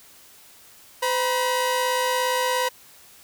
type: tone pair together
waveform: sawtooth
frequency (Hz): 509.6 / 962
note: C5 / B5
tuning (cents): -46 / -46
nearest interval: major seventh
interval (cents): 1100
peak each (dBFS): -20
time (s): 1.02-2.69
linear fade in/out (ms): 10
effects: white hiss -50 dBFS RMS until 3.23 s